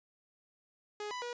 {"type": "tone with pitch steps", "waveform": "sawtooth", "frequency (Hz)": [417.8, 993, 482.9], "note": ["G#4", "B5", "B4"], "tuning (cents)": [10, 9, -39], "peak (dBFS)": -34, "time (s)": [1, 1.33], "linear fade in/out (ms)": 2, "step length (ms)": 110, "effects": ["resampled to 16000 Hz"]}